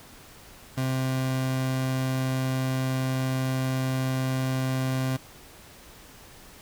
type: tone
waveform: 30% pulse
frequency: 130.81 Hz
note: C3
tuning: in tune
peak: -22 dBFS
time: 0.77-5.17 s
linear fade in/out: 10 ms
effects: pink hiss -49 dBFS RMS until 6.61 s